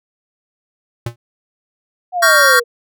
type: tone with exponential decay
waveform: square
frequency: 118 Hz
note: A#2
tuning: 22 cents sharp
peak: -17 dBFS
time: 1.06-1.16 s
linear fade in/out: 5 ms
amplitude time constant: 21 ms
type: exponential sweep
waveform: sine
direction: down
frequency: 743 to 466.2 Hz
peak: -15 dBFS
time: 2.12-2.64 s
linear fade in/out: 50 ms
type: chord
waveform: square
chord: G half-diminished seventh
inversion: second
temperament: equal with one note detuned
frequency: 1119.7 / 1396.9 / 1568 / 1864.7 Hz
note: Db6 / F6 / G6 / Bb6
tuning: +17 / 0 / 0 / 0 cents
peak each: -16 / -14 / -14 / -16 dBFS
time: 2.22-2.6 s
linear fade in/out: 10 ms
effects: none